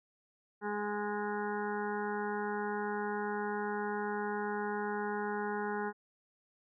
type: harmonic tone with a mistuned harmonic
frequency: 207.5 Hz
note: G#3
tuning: 1 cent flat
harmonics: 1 / 2 / 4 / 5 / 6 / 7 / 8 / 9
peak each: -40 / -37 / -39 / -44 / -52 / -42 / -48 / -50 dBFS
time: 0.61-5.93 s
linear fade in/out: 50 ms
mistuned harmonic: 9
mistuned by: -17 cents
effects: none